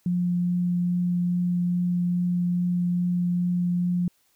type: tone with vibrato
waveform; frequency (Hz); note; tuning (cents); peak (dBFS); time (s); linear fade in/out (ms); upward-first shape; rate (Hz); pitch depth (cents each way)
sine; 176.8; F3; +22; -21; 0.06-4.08; 2; triangle; 2.4; 8
effects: white hiss -66 dBFS RMS until 4.35 s